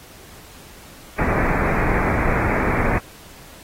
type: low-pass noise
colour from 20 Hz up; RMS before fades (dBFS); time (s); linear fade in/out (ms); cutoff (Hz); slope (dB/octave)
pink; -20; 1.18-2.99; 10; 2400; 96
effects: pink hiss -44 dBFS RMS until 3.63 s + AAC 48 kbps